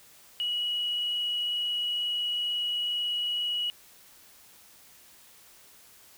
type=tone with frequency modulation; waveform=sine; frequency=2918 Hz; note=F#7; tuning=25 cents flat; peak=-26 dBFS; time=0.4-3.7 s; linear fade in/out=0 ms; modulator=22.2 Hz; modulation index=0.7; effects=tanh soft clip ceiling -22 dBFS + white hiss -55 dBFS RMS until 6.17 s